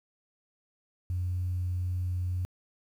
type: tone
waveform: sine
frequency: 90.2 Hz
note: F#2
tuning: 44 cents flat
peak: -27 dBFS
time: 1.1-2.45 s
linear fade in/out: 0 ms
effects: tanh soft clip ceiling -24 dBFS + 10-bit